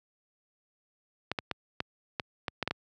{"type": "clicks", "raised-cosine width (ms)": 0.3, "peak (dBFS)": -14, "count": 9, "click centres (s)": [1.316, 1.388, 1.513, 1.804, 2.198, 2.482, 2.627, 2.676, 2.71], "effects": ["high-pass 80 Hz 12 dB/octave"]}